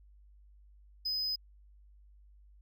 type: tone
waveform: triangle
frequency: 5030 Hz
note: D#8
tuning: 18 cents sharp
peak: -30 dBFS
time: 1.05-1.36 s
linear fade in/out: 10 ms
effects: added 50 Hz sine -56 dBFS peak until 2.61 s